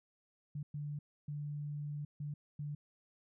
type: tone bursts at uneven times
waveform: sine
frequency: 146.83 Hz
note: D3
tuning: in tune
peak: -38 dBFS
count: 5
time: 0.55-0.63 / 0.74-0.99 / 1.28-2.05 / 2.2-2.34 / 2.59-2.75 s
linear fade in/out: 5 ms
effects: none